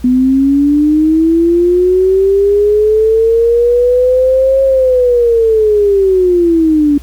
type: linear two-way sweep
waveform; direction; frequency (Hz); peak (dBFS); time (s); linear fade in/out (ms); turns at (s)
sine; up then down; 248 to 540 to 284.6; -6; 0.04-6.98; 5; 4.63
effects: added 60 Hz sine -28 dBFS peak until 7.02 s + pink hiss -41 dBFS RMS until 7.02 s